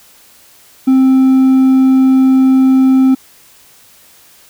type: tone with hard clipping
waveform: triangle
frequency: 262.9 Hz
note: C4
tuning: 8 cents sharp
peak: -6 dBFS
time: 0.87-3.15 s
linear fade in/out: 10 ms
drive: 5 dB
effects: white hiss -44 dBFS RMS until 4.49 s